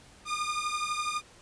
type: beating tone pair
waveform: sawtooth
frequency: 1209 / 1221 Hz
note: D6 / D#6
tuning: +50 / -33 cents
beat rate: 12 Hz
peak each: -29 dBFS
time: 0.25-1.22 s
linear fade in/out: 50 ms
effects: pink hiss -55 dBFS RMS until 1.41 s + resampled to 22050 Hz